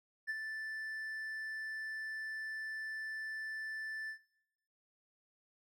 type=tone with ADSR envelope; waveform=triangle; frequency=1760 Hz; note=A6; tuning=in tune; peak=-31 dBFS; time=0.27-4.19 s; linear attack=29 ms; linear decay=29 ms; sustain=-6 dB; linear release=100 ms; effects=noise-tail reverb RT60 0.8 s tail -19 dB re dry + tanh soft clip ceiling -28 dBFS